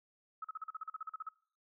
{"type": "tone bursts", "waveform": "sine", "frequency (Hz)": 1288, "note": "E6", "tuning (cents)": -41, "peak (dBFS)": -38, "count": 14, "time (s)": [0.42, 1.29], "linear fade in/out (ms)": 5, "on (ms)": 25, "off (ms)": 40, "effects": ["noise-tail reverb RT60 0.6 s tail -24 dB re dry"]}